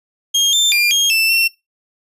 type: tone with pitch steps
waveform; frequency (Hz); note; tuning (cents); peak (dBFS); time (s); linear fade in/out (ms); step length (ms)
30% pulse; 3237 / 3570 / 2399 / 3245 / 2657 / 2711; G#7 / A7 / D7 / G#7 / E7 / E7; -45 / +24 / +36 / -41 / +13 / +48; -9; 0.34-1.48; 10; 190
effects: noise-tail reverb RT60 0.2 s tail -20 dB re dry + resampled to 32000 Hz